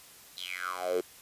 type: tone with high-pass filter sweep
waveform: 10% pulse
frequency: 90.9 Hz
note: F#2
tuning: 30 cents flat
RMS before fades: -34 dBFS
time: 0.37-1.01 s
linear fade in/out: 5 ms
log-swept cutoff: 4000 to 370 Hz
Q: 8.2
effects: white hiss -53 dBFS RMS until 1.21 s + resampled to 32000 Hz